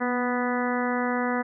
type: harmonic tone with a mistuned harmonic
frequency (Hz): 246.9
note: B3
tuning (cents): 0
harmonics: 1 / 2 / 3 / 4 / 5 / 6 / 7 / 8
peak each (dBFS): -27 / -30 / -32 / -33 / -34 / -35 / -35 / -36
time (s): 0-1.43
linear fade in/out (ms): 20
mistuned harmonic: 1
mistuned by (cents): -20
effects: none